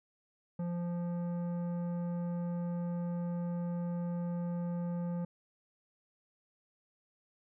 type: tone with tanh clipping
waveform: triangle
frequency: 173.7 Hz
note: F3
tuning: 9 cents flat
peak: -35 dBFS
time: 0.59-5.25 s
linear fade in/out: 5 ms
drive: 16 dB
effects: none